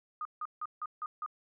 sine tone bursts, 1230 Hz, D#6, 20 cents flat, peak -34 dBFS, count 6, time 0.21-1.262 s, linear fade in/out 2 ms, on 42 ms, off 160 ms, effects none

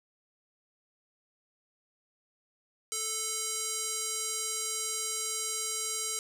square tone with band-pass filter, 439.1 Hz, A4, 4 cents flat, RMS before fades -34 dBFS, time 2.92-6.19 s, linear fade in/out 0 ms, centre 7700 Hz, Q 2.3, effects none

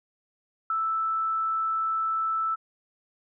sine tone with ADSR envelope, 1318.5 Hz, E6, in tune, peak -22 dBFS, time 0.7-2.56 s, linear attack 3 ms, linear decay 5 ms, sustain -2 dB, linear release 22 ms, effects none

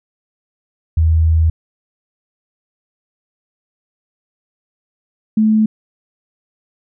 sine tone pair in turn, 80.6 / 217 Hz, E2 / A3, -38 / -24 cents, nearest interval octave + perfect fourth, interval 1714 cents, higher second, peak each -9 dBFS, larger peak neither, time 0.97-1.5 / 5.37-5.66 s, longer first, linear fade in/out 5 ms, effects none

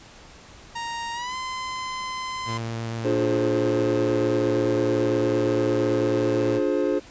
sawtooth tone with pitch glide, 932.3 to 1028.5 Hz, A#5 to C6, 0 to -30 cents, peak -25 dBFS, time 0.75-2.58 s, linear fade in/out 10 ms, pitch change +170 cents, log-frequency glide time 1.13-1.35 s
sawtooth tone with vibrato, 114.5 Hz, A#2, 31 cents flat, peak -24 dBFS, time 2.45-6.61 s, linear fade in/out 50 ms, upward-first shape sine, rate 8.6 Hz, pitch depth 12 cents each way
triangle chord, D half-diminished seventh, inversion none, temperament just, 293.7 / 352.4 / 422.9 / 528.6 Hz, D4 / F4 / Ab4 / C5, 0 / +16 / +31 / +18 cents, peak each -24 dBFS, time 3.04-7 s, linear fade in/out 20 ms
effects pink hiss -47 dBFS RMS until 7.1 s + resampled to 16000 Hz

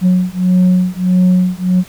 sine beating tone pair, 181.7 / 183.3 Hz, F#3 / F#3, -31 / -16 cents, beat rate 1.6 Hz, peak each -10 dBFS, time 0.01-1.84 s, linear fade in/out 50 ms, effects tanh soft clip ceiling -5 dBFS + pink hiss -39 dBFS RMS until 1.88 s

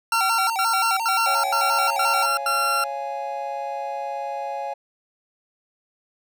40% pulse tone bursts, 1368 Hz, F6, 36 cents flat, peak -19 dBFS, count 6, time 0.12-2.84 s, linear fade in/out 2 ms, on 380 ms, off 88 ms
square tone with vibrato, 836 Hz, G#5, 11 cents sharp, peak -24 dBFS, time 0.12-2.26 s, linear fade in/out 5 ms, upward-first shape square, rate 5.7 Hz, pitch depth 150 cents each way
triangle chord, Db major, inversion none, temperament just, 554.4 / 693 / 831.5 Hz, Db5 / F5 / Ab5, 0 / -14 / +2 cents, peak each -30 / -31 / -27 dBFS, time 1.26-4.74 s, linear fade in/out 10 ms
effects none

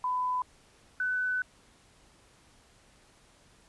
sine tone pair in turn, 1002 / 1501.3 Hz, B5 / F#6, +25 / +25 cents, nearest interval perfect fifth, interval 700 cents, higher second, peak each -27 dBFS, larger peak neither, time 0.04-0.42 / 1-1.42 s, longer second, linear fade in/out 2 ms, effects pink hiss -61 dBFS RMS until 3.68 s + resampled to 24000 Hz

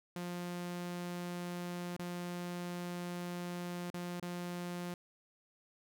sawtooth tone with dropouts, 176.1 Hz, F3, 15 cents sharp, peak -35 dBFS, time 0.16-4.94 s, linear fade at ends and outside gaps 2 ms, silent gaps 1.965-1.993 / 3.902-3.941 / 4.199-4.226 s, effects none

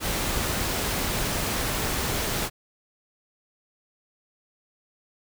pink noise, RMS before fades -27 dBFS, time 0-2.5 s, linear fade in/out 50 ms, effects none

